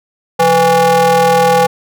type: ring-modulated tone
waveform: square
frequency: 160 Hz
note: D#3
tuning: 49 cents sharp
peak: -5 dBFS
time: 0.39-1.67 s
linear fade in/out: 10 ms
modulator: 660 Hz
effects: none